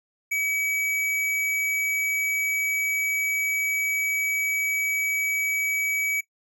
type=tone; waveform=square; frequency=2278 Hz; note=C#7; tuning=47 cents sharp; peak=-24 dBFS; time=0.31-6.21 s; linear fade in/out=10 ms; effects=noise-tail reverb RT60 0.1 s tail -18 dB re dry